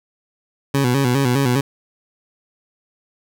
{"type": "tone with vibrato", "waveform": "20% pulse", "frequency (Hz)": 130.81, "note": "C3", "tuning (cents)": 0, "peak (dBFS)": -10, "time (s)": [0.74, 1.61], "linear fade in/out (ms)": 5, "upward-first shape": "square", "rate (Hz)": 4.9, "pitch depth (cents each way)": 100, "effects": []}